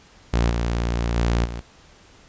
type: tone with level steps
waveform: sawtooth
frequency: 58.27 Hz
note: A#1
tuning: in tune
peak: -13 / -17 / -14 / -25 dBFS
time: 0.33-1.61 s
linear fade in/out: 10 ms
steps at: 0.5 / 1.16 / 1.45 s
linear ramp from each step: 5 ms
effects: pink hiss -51 dBFS RMS until 2.28 s + resampled to 16000 Hz